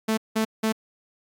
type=tone bursts; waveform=sawtooth; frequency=220.1 Hz; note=A3; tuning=1 cent sharp; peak=-17 dBFS; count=3; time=0.08-0.725 s; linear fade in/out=10 ms; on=95 ms; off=180 ms; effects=AAC 64 kbps